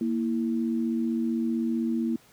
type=tone pair together; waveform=sine; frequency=233.1 / 328.7 Hz; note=A#3 / E4; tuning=0 / -5 cents; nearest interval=tritone; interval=595 cents; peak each=-25 / -30 dBFS; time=0.01-2.16 s; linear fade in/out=2 ms; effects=pink hiss -57 dBFS RMS until 2.32 s + high-pass 100 Hz 12 dB/octave